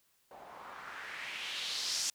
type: noise with low-pass filter sweep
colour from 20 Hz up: blue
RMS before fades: -40 dBFS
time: 0.31-2.1 s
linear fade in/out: 2 ms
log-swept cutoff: 680 to 6400 Hz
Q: 2.5
effects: white hiss -72 dBFS RMS until 2.14 s